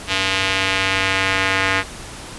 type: tone with band-pass filter sweep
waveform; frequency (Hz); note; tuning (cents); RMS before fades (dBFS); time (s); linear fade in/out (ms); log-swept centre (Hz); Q
square; 95.8; G2; -39; -19; 0.07-1.84; 50; 3000 to 2000; 1.6
effects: pink hiss -34 dBFS RMS until 2.38 s + resampled to 24000 Hz